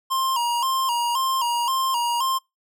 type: tone with vibrato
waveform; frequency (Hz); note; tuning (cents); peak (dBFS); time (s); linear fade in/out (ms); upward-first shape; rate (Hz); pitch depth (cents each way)
square; 1001; B5; +23; -21; 0.1-2.39; 20; square; 1.9; 91
effects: noise-tail reverb RT60 0.2 s tail -26 dB re dry